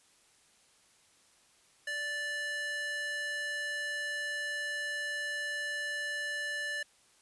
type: tone with high-pass filter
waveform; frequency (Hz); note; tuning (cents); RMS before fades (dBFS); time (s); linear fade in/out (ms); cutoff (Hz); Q
square; 585; D5; -7; -36; 1.87-6.83; 5; 1400; 6.2
effects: white hiss -65 dBFS RMS until 7.21 s + resampled to 24000 Hz